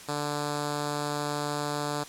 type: tone with notch filter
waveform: 5% pulse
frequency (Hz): 146.83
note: D3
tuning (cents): 0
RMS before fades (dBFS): -31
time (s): 0.08-2.04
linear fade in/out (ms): 10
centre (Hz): 2000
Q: 1.3
effects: white hiss -46 dBFS RMS until 2.08 s + low-pass 10000 Hz 12 dB/octave